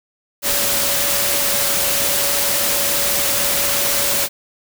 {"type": "tone in noise", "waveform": "sine", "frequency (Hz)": 567, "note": "C#5", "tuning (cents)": 39, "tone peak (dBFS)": -28, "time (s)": [0.42, 4.29], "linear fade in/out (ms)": 50, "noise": "white", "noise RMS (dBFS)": -18, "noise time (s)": [0.42, 4.29], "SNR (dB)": -13, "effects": []}